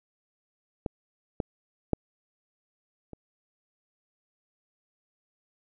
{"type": "clicks", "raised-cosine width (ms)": 2, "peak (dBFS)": [-16, -14, -10, -28], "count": 4, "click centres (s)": [0.862, 1.402, 1.933, 3.133], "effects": []}